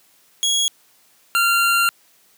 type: tone pair in turn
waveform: 25% pulse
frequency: 3322 / 1384.7 Hz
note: G#7 / F6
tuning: 0 / -15 cents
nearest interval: octave + minor third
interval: 1515 cents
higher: first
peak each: -13 / -11 dBFS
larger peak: second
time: 0.43-0.68 / 1.35-1.89 s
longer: second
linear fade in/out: 0 ms
effects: white hiss -56 dBFS RMS until 2.37 s + high-pass 150 Hz 12 dB/octave